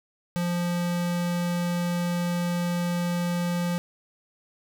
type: tone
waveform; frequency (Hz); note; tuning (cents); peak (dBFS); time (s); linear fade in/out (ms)
square; 174.61; F3; 0; -25; 0.36-3.78; 0
effects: none